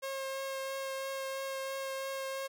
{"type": "tone with vibrato", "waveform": "sawtooth", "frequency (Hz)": 538, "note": "C5", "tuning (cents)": 48, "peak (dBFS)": -32, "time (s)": [0.02, 2.48], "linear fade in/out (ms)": 20, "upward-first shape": "triangle", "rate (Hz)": 3, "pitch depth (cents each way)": 13, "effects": []}